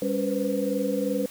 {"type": "tone cluster", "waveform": "sine", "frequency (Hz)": [200.7, 279.4, 488.2, 511], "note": ["G3", "C#4", "B4", "C5"], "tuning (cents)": [41, 14, -20, -41], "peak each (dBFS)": -29, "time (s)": [0.02, 1.26], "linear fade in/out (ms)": 2, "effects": ["white hiss -45 dBFS RMS until 1.3 s"]}